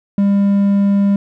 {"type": "tone", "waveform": "triangle", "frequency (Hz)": 200, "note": "G3", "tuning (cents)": 35, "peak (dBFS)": -8, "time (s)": [0.18, 1.16], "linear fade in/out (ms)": 2, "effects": []}